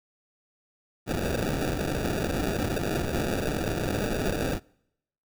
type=noise with sample-and-hold; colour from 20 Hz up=blue; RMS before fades=-28 dBFS; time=1.06-4.6 s; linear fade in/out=50 ms; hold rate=1050 Hz; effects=noise-tail reverb RT60 0.8 s tail -26 dB re dry